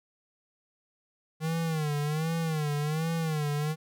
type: tone with vibrato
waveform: square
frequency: 155.56 Hz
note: D#3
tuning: in tune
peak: -28 dBFS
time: 1.4-3.76 s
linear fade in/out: 50 ms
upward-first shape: sine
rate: 1.3 Hz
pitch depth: 110 cents each way
effects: none